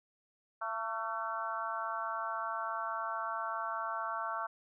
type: harmonic tone with a mistuned harmonic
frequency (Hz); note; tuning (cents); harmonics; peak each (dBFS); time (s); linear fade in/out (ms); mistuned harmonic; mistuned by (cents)
224.7; A3; +37; 3 / 4 / 5 / 6 / 7; -42 / -41 / -39 / -39 / -45; 0.61-4.47; 10; 7; -54
effects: none